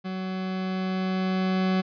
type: tone with level ramp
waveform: 40% pulse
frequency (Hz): 187.3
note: F#3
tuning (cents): +21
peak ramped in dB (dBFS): -29 to -20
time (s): 0.04-1.82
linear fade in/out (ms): 20
effects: resampled to 11025 Hz